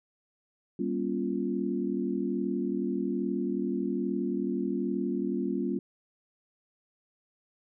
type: chord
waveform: sine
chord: G half-diminished seventh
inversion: none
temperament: equal with one note detuned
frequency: 196 / 238.4 / 277.2 / 349.2 Hz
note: G3 / Bb3 / Db4 / F4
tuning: 0 / +39 / 0 / 0 cents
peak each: -33 dBFS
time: 0.79-5.79 s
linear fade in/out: 5 ms
effects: none